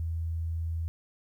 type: tone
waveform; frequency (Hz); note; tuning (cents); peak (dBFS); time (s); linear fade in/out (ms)
sine; 82.2; E2; -4; -29; 0-0.88; 0
effects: 11-bit